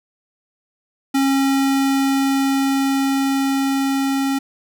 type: tone with level ramp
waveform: square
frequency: 272.2 Hz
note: C#4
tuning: 31 cents flat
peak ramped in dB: -15 to -18 dBFS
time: 1.14-4.39 s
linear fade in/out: 10 ms
effects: none